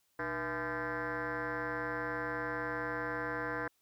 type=tone with frequency modulation; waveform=sine; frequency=1020 Hz; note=C6; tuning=44 cents flat; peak=-33 dBFS; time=0.19-3.68 s; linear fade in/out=5 ms; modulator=179 Hz; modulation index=4.4; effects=tanh soft clip ceiling -29 dBFS + white hiss -75 dBFS RMS until 3.81 s